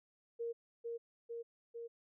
sine tone with echo, 466.2 Hz, A#4, in tune, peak -37 dBFS, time 0.39-0.53 s, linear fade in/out 20 ms, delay 450 ms, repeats 3, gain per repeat -2 dB, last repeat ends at 1.88 s, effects none

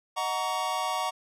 square chord, D# minor seventh, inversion none, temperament equal with one note detuned, 622.3 / 740 / 932.3 / 1129.4 Hz, D#5 / F#5 / A#5 / C#6, 0 / 0 / 0 / +32 cents, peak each -38 / -33 / -33 / -33 dBFS, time 0.16-1.11 s, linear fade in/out 20 ms, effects low-pass 11000 Hz 12 dB/octave

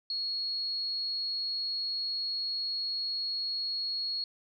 sine tone, 4322 Hz, C#8, 45 cents flat, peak -30 dBFS, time 0.1-4.24 s, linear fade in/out 2 ms, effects MP3 96 kbps

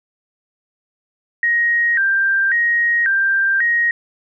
sine tone with vibrato, 1724 Hz, A6, 36 cents flat, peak -13 dBFS, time 1.43-3.91 s, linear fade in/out 2 ms, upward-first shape square, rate 0.92 Hz, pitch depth 150 cents each way, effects none

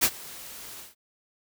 white noise with ADSR envelope, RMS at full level -19 dBFS, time 0.01-0.95 s, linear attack 26 ms, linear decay 61 ms, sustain -23 dB, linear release 160 ms, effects none

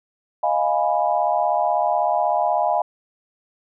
sine chord, F half-diminished seventh, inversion third, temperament equal, 622.3 / 698.5 / 830.6 / 987.8 Hz, Eb5 / F5 / Ab5 / Cb6, 0 / 0 / 0 / 0 cents, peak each -23 / -21 / -22 / -26 dBFS, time 0.43-2.82 s, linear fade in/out 5 ms, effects none

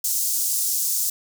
pink high-pass noise, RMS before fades -23 dBFS, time 0.04-1.1 s, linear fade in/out 5 ms, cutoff 6100 Hz, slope 24 dB/octave, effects none

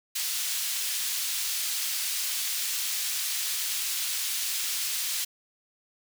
pink high-pass noise, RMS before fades -30 dBFS, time 0.15-5.25 s, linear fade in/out 10 ms, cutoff 3400 Hz, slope 12 dB/octave, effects none

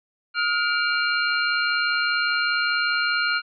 sine tone cluster, 1280 / 1425 / 2322 / 2807 / 4182 Hz, D#6 / F6 / D7 / F7 / C8, +49 / +34 / -20 / +8 / -2 cents, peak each -31 / -22 / -29 / -30 / -28 dBFS, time 0.34-3.42 s, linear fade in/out 50 ms, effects none

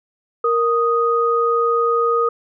sine tone pair together, 466.2 / 1244.5 Hz, A#4 / D#6, 0 / 0 cents, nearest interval octave + perfect fourth, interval 1700 cents, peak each -17 dBFS, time 0.44-2.29 s, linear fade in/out 5 ms, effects none

